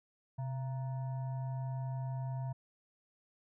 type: tone with frequency modulation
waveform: sine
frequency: 129.4 Hz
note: C3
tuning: 19 cents flat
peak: -35 dBFS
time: 0.38-2.53 s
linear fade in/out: 10 ms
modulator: 806 Hz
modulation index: 0.36
effects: none